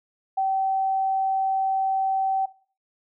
sine tone, 770 Hz, G5, 31 cents flat, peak -20 dBFS, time 0.37-2.46 s, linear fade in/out 10 ms, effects noise-tail reverb RT60 0.4 s tail -18 dB re dry

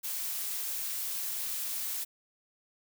blue noise, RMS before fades -35 dBFS, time 0.03-2.05 s, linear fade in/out 20 ms, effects none

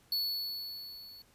square tone with level ramp, 4420 Hz, C#8, 6 cents flat, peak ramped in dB -29 to -50 dBFS, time 0.12-1.22 s, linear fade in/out 2 ms, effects pink hiss -65 dBFS RMS until 1.34 s + resampled to 32000 Hz

